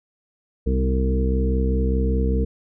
harmonic tone with a mistuned harmonic, 65 Hz, C2, 11 cents flat, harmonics 1 / 2 / 3 / 4 / 5 / 6 / 7, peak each -19 / -31 / -26 / -30 / -33 / -38 / -27 dBFS, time 0.66-2.45 s, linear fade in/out 10 ms, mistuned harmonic 4, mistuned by -21 cents, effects none

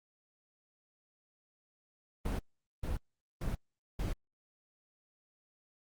brown noise bursts, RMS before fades -34 dBFS, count 4, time 2.25-4.13 s, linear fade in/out 5 ms, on 140 ms, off 440 ms, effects Opus 24 kbps

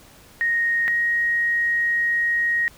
sine tone pair in turn, 1864.7 / 1879.8 Hz, A#6 / A#6, 0 / +14 cents, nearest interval unison, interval 14 cents, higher second, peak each -18 dBFS, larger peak neither, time 0.41-0.88 / 0.88-2.68 s, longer second, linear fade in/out 0 ms, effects pink hiss -49 dBFS RMS until 2.77 s

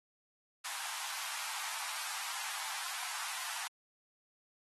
pink high-pass noise, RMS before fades -41 dBFS, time 0.64-3.68 s, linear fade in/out 10 ms, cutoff 790 Hz, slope 48 dB/octave, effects AAC 32 kbps

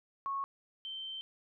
sine tone pair in turn, 1100 / 3111 Hz, C#6 / G7, -14 / -14 cents, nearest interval octave + tritone, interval 1800 cents, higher second, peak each -33 / -39 dBFS, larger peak first, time 0.26-0.44 / 0.85-1.21 s, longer second, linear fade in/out 0 ms, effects none

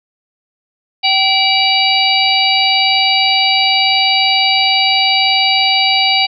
harmonic tone with a mistuned harmonic, 771 Hz, G5, 29 cents flat, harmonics 1 / 3 / 4 / 5 / 6, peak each -16 / -16 / -16 / -16 / -16 dBFS, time 1.03-6.27 s, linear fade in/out 20 ms, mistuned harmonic 4, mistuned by -110 cents, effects none

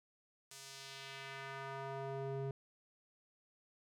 square tone with band-pass filter sweep, 136.2 Hz, C#3, 30 cents flat, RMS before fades -45 dBFS, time 0.51-2.51 s, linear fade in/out 2 ms, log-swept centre 7800 to 310 Hz, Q 1.1, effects none

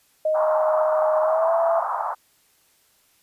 sine tone with pitch glide, 622.3 to 667 Hz, D#5 to E5, 0 to +20 cents, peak -18 dBFS, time 0.25-1.8 s, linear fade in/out 5 ms, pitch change +120 cents, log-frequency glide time 1.22-1.54 s
white band-pass noise, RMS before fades -26 dBFS, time 0.34-2.15 s, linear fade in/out 20 ms, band 680 to 1200 Hz, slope 48 dB/octave
effects white hiss -61 dBFS RMS until 3.22 s + resampled to 32000 Hz

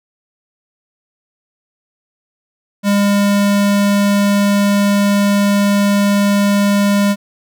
square tone, 202.1 Hz, G#3, 47 cents flat, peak -11 dBFS, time 2.83-7.16 s, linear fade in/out 50 ms, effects none

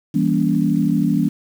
sine chord, E diminished seventh, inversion none, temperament just, 164.81 / 197.78 / 237.3 / 284.8 Hz, E3 / G3 / Bb3 / Db4, 0 / +16 / +31 / +47 cents, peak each -20 dBFS, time 0.14-1.29 s, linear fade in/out 10 ms, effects 7-bit

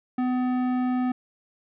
sine tone with tanh clipping, 251.7 Hz, B3, 33 cents sharp, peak -24 dBFS, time 0.18-1.12 s, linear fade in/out 5 ms, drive 14 dB, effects none

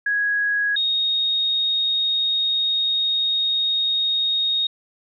sine tone pair in turn, 1661.2 / 3729 Hz, G#6 / A#7, 0 / 0 cents, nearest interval octave + major second, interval 1400 cents, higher second, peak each -18 dBFS, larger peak neither, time 0.06-0.76 / 0.76-4.67 s, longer second, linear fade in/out 5 ms, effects none

